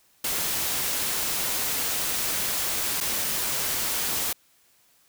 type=noise with dropouts; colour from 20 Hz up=white; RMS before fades=-27 dBFS; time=0.24-4.33 s; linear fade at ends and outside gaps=5 ms; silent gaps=3.004-3.009 s; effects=white hiss -62 dBFS RMS until 5.08 s